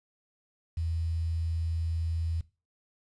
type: tone with quantisation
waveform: sine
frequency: 82.41 Hz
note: E2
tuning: in tune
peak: -28 dBFS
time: 0.77-2.41 s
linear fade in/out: 5 ms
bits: 9
effects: noise-tail reverb RT60 0.3 s tail -19 dB re dry + resampled to 22050 Hz